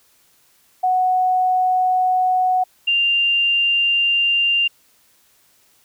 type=tone pair in turn; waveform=sine; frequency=739 / 2790 Hz; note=F#5 / F7; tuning=-2 / -2 cents; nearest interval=octave + major seventh; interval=2300 cents; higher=second; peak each=-14 dBFS; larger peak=neither; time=0.83-2.64 / 2.87-4.68 s; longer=neither; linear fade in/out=10 ms; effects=white hiss -57 dBFS RMS until 5.84 s